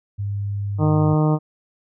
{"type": "tone", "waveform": "sine", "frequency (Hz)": 101.1, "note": "G#2", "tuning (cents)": -46, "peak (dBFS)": -22, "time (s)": [0.18, 1.15], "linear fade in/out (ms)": 20}
{"type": "harmonic tone", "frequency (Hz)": 153.6, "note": "D#3", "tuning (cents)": -22, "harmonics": [1, 2, 3, 4, 5, 6, 7, 8], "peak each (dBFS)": [-16, -22, -26, -28, -30, -32, -33, -34], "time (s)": [0.78, 1.39], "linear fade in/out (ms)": 50}
{"effects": []}